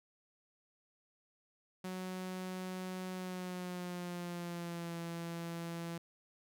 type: tone with pitch glide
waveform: sawtooth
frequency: 185 to 168.67 Hz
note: F#3 to E3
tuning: 0 to +40 cents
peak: -36 dBFS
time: 1.84-5.98 s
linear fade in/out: 5 ms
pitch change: -160 cents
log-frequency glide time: 3.13-4.97 s
effects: none